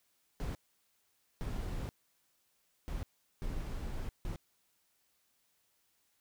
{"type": "noise bursts at uneven times", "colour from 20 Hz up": "brown", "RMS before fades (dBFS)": -38, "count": 5, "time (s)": [[0.4, 0.55], [1.41, 1.89], [2.88, 3.03], [3.42, 4.09], [4.25, 4.36]], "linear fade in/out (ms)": 0, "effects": ["white hiss -75 dBFS RMS until 6.2 s"]}